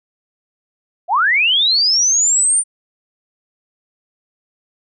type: linear sweep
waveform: sine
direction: up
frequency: 635 to 9200 Hz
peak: -11 dBFS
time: 1.08-2.64 s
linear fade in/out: 50 ms
effects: none